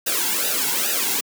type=noise with flanger; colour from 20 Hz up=white; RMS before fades=-22 dBFS; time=0.06-1.21 s; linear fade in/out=10 ms; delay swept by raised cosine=0.91 to 1.69 ms; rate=2.4 Hz; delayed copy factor=-0.9; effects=high-pass 200 Hz 12 dB/octave